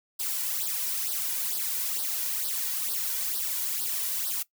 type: noise with flanger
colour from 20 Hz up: blue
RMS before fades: -30 dBFS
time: 0.19-4.43 s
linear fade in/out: 10 ms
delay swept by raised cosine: 0.21 to 2.11 ms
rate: 2.2 Hz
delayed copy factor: +0.8
effects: noise-tail reverb RT60 0.1 s tail -19 dB re dry